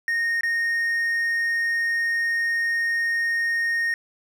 triangle tone with dropouts, 1852 Hz, A#6, 12 cents flat, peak -19 dBFS, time 0.08-3.94 s, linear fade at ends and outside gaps 1 ms, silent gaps 0.409-0.433 s, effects none

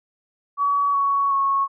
sine tone with pitch steps, 1134 / 1117.1 / 1100.4 Hz, C#6 / C#6 / C#6, +39 / +13 / -13 cents, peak -17 dBFS, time 0.57-1.68 s, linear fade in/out 50 ms, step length 370 ms, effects none

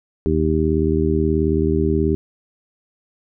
harmonic tone, 78.6 Hz, D#2, 18 cents sharp, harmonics 1 / 2 / 3 / 4 / 5, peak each -21 / -23 / -23 / -22 / -20 dBFS, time 0.26-2.15 s, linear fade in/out 0 ms, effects none

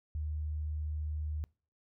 sine tone, 76.2 Hz, D#2, 36 cents flat, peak -33 dBFS, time 0.15-1.44 s, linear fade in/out 0 ms, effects noise-tail reverb RT60 0.4 s tail -26 dB re dry

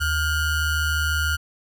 square ring-modulated tone, 745 Hz, F#5, 12 cents sharp, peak -18 dBFS, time 0-1.37 s, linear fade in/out 20 ms, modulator 668 Hz, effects none

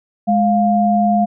sine tone pair together, 208.7 / 702 Hz, G#3 / F5, +9 / +9 cents, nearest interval octave + major sixth, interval 2100 cents, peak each -14 dBFS, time 0.27-1.26 s, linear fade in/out 20 ms, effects none

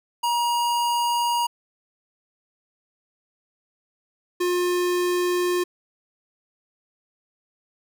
square tone pair in turn, 951 / 356.2 Hz, A#5 / F4, +34 / +34 cents, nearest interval octave + perfect fourth, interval 1700 cents, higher first, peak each -21 dBFS, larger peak neither, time 0.23-1.47 / 4.4-5.64 s, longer neither, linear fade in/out 10 ms, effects none

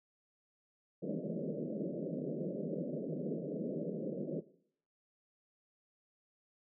pink band-pass noise, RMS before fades -39 dBFS, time 1.02-4.41 s, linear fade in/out 10 ms, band 150 to 600 Hz, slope 96 dB/octave, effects noise-tail reverb RT60 0.6 s tail -17 dB re dry

